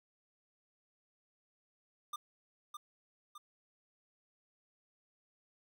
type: tone with echo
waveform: square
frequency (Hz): 1200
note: D6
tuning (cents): +37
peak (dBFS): -39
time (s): 2.13-2.16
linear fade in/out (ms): 5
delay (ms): 610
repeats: 2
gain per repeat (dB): -5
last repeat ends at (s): 3.38
effects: none